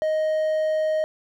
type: tone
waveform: triangle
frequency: 624 Hz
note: D#5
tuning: 5 cents sharp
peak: -18 dBFS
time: 0.02-1.04 s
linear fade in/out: 0 ms
effects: none